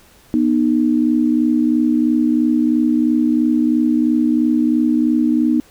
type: tone pair together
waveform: sine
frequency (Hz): 243.3 / 306.3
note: B3 / D#4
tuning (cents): -26 / -27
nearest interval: major third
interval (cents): 399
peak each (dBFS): -15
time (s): 0.34-5.6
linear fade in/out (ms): 0
effects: pink hiss -49 dBFS RMS until 5.7 s